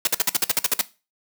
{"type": "noise bursts", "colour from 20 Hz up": "white", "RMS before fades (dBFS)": -19, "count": 11, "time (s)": [0.05, 0.812], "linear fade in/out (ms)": 2, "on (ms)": 22, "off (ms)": 52, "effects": ["noise-tail reverb RT60 0.3 s tail -17 dB re dry", "high-pass 150 Hz 12 dB/octave"]}